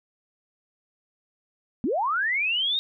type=linear sweep; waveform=sine; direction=up; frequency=202.7 to 3764 Hz; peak=-22 dBFS; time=1.84-2.79 s; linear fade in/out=0 ms; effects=none